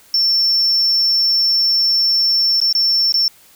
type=tone with dropouts; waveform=sine; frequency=5410 Hz; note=E8; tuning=44 cents sharp; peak=-10 dBFS; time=0.14-3.28 s; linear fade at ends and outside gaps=1 ms; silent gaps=2.602-2.615 / 2.727-2.75 / 3.122-3.141 s; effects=tanh soft clip ceiling -10 dBFS + white hiss -48 dBFS RMS until 3.55 s